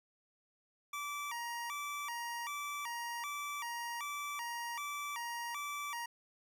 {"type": "tone with vibrato", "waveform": "25% pulse", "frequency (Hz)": 1046.5, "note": "C6", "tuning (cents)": 0, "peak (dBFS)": -35, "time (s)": [0.93, 6.06], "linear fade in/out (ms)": 5, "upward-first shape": "square", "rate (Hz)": 1.3, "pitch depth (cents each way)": 180, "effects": []}